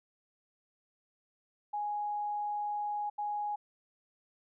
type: tone bursts at uneven times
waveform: sine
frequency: 830.6 Hz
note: G#5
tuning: in tune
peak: -32 dBFS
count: 2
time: 1.73-3.1 / 3.18-3.56 s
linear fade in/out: 10 ms
effects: none